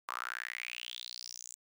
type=tone with high-pass filter sweep; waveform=sawtooth; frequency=60.6 Hz; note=B1; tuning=32 cents flat; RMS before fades=-43 dBFS; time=0.08-1.55 s; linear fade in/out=5 ms; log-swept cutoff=1100 to 7500 Hz; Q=6.6; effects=none